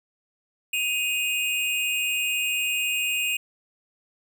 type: tone pair together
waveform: square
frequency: 2508 / 2810 Hz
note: D#7 / F7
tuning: +13 / +10 cents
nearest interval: major second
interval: 197 cents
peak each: -26 / -28 dBFS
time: 0.73-3.37 s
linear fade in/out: 5 ms
effects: none